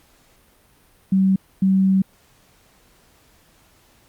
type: tone bursts at uneven times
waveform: sine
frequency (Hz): 191.2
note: G3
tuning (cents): -43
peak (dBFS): -13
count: 2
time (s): 1.12-1.36 / 1.62-2.02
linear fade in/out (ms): 5
effects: pink hiss -56 dBFS RMS until 4.08 s + Opus 48 kbps